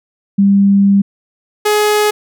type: tone pair in turn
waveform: sine / sawtooth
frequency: 198.6 / 420.6 Hz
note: G3 / G#4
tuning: +23 / +22 cents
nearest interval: octave + minor second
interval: 1299 cents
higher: second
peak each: -6 dBFS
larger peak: neither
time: 0.38-1.02 / 1.65-2.11 s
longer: first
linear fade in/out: 10 ms
effects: none